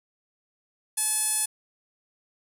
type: tone with band-pass filter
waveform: sawtooth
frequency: 860 Hz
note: A5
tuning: 40 cents flat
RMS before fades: -26 dBFS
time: 0.97-1.46 s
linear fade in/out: 10 ms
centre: 10000 Hz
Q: 4.7
effects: none